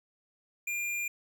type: tone with hard clipping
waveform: sine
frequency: 2400 Hz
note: D7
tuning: 37 cents sharp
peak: -32 dBFS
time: 0.67-1.08 s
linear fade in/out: 5 ms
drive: 18 dB
effects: none